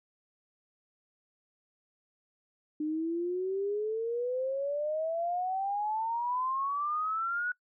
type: exponential sweep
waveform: sine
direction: up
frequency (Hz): 300.6 to 1480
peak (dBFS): -29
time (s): 2.8-7.52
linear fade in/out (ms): 5
effects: noise-tail reverb RT60 0.1 s tail -22 dB re dry